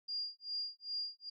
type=tone with tremolo; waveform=sine; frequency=4812 Hz; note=D8; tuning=41 cents sharp; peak=-35 dBFS; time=0.08-1.3 s; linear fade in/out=10 ms; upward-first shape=sine; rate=2.5 Hz; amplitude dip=100%; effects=none